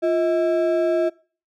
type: ring-modulated tone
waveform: triangle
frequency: 493.1 Hz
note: B4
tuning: 3 cents flat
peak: -12 dBFS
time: 0.02-1.1 s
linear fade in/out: 20 ms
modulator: 145 Hz
effects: noise-tail reverb RT60 0.4 s tail -22 dB re dry